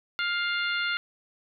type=harmonic tone; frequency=702 Hz; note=F5; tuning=9 cents sharp; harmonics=2 / 3 / 4 / 5 / 6; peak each=-28 / -32 / -34 / -36 / -38 dBFS; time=0.19-0.97 s; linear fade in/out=0 ms; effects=none